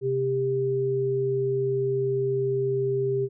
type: tone pair together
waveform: sine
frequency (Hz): 131.4 / 397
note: C3 / G4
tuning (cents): +8 / +22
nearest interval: octave + perfect fifth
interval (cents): 1914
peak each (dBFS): -29 / -23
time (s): 0.01-3.29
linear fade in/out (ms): 50
effects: none